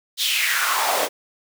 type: noise with high-pass filter sweep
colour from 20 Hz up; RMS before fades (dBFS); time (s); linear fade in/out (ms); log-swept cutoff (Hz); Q
pink; -21; 0.17-1.09; 50; 3900 to 490; 3.6
effects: none